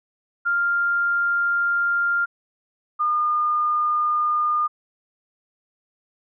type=tone pair in turn; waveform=sine; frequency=1396.9 / 1214.5 Hz; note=F6 / D#6; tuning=0 / -42 cents; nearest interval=major second; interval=242 cents; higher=first; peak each=-18 dBFS; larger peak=neither; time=0.45-2.26 / 2.99-4.68 s; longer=first; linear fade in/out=20 ms; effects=none